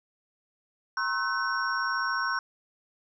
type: tone cluster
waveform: sine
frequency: 953 / 1072 / 1307 / 1514 / 5550 Hz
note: A#5 / C6 / E6 / F#6 / F8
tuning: +38 / +42 / -15 / +39 / -12 cents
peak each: -38 / -31 / -35 / -29 / -37 dBFS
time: 0.97-2.39 s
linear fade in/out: 2 ms
effects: none